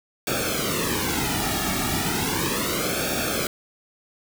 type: noise with flanger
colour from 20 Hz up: pink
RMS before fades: -25 dBFS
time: 0.27-3.47 s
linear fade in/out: 2 ms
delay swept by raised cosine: 0.99 to 1.99 ms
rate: 0.35 Hz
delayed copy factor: -0.9
effects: none